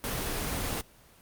pink noise, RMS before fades -32 dBFS, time 0.04-0.81 s, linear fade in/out 0 ms, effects pink hiss -57 dBFS RMS until 1.21 s + Opus 24 kbps

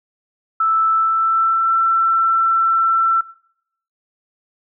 sine tone with pitch glide, 1318.5 to 1340.8 Hz, E6 to E6, 0 to +29 cents, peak -13 dBFS, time 0.6-3.21 s, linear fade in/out 5 ms, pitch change +29 cents, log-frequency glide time 0.9-1.72 s, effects noise-tail reverb RT60 0.7 s tail -20 dB re dry

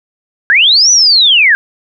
sine linear two-way sweep, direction up then down, 1534 to 6010 to 1553 Hz, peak -4 dBFS, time 0.5-1.55 s, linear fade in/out 0 ms, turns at 0.91 s, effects none

